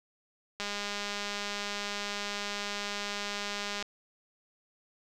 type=click train; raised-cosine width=0.2 ms; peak=-18 dBFS; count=659; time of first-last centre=0.6-3.825 s; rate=204 Hz; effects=none